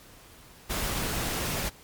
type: noise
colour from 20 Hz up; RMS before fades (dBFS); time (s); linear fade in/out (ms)
pink; -30; 0.69-1.7; 20
effects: pink hiss -52 dBFS RMS until 1.83 s + MP3 96 kbps